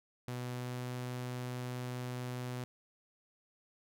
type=tone with pitch glide; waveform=sawtooth; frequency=123.9 to 124.69 Hz; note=B2 to B2; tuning=+6 to +17 cents; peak=-34 dBFS; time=0.28-2.64 s; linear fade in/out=0 ms; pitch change=+11 cents; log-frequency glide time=0.42-0.95 s; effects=none